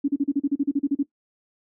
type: tone bursts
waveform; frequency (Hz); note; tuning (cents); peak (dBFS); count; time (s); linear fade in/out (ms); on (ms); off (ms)
sine; 282.4; C#4; +32; -17; 13; 0.04-1.031; 10; 43; 36
effects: noise-tail reverb RT60 0.1 s tail -18 dB re dry